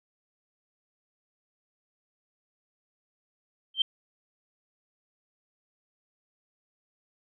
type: tone with exponential growth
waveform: sine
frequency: 3136 Hz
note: G7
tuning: in tune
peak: -16 dBFS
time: 3.74-3.82 s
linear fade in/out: 5 ms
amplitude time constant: 17 ms
effects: none